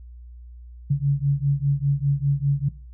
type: beating tone pair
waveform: sine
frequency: 138.59 / 143.59 Hz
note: C#3 / D3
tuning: 0 / -39 cents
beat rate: 5 Hz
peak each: -21 dBFS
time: 0.9-2.69 s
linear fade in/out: 10 ms
effects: noise-tail reverb RT60 0.4 s tail -19 dB re dry + added 60 Hz sine -39 dBFS peak until 2.93 s